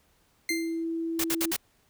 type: tone with exponential decay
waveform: sawtooth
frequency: 2092 Hz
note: C7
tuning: 1 cent flat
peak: -21 dBFS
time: 0.49-0.84 s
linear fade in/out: 2 ms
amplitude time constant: 74 ms
type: tone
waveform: sine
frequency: 329.6 Hz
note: E4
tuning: in tune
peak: -28 dBFS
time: 0.5-1.52 s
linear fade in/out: 10 ms
type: noise bursts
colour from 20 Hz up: white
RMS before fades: -28 dBFS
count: 4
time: 1.19-1.565 s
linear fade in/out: 5 ms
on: 51 ms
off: 57 ms
effects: pink hiss -66 dBFS RMS until 1.89 s

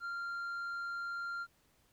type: tone with tanh clipping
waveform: sine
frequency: 1389 Hz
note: F6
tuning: 10 cents flat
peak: -38 dBFS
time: 0-1.47 s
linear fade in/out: 50 ms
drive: 4 dB
effects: pink hiss -71 dBFS RMS until 1.92 s

